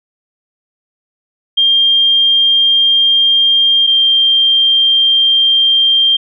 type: tone pair in turn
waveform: sine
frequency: 3200 / 3180 Hz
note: G7 / G7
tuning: +35 / +24 cents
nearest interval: unison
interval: 11 cents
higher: first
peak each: -7 / -7 dBFS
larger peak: neither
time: 1.57-3.87 / 3.87-6.17 s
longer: neither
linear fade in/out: 10 ms
effects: none